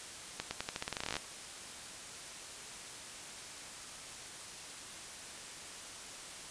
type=accelerating click train; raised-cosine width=0.2 ms; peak=-18 dBFS; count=18; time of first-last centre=0.4-1.167 s; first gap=110 ms; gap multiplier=0.87; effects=white hiss -47 dBFS RMS until 6.5 s + resampled to 22050 Hz